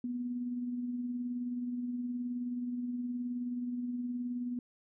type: tone with tremolo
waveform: sine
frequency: 244.8 Hz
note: B3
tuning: 15 cents flat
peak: -32 dBFS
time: 0.04-4.59 s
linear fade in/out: 2 ms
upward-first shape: sine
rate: 19 Hz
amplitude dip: 35%
effects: none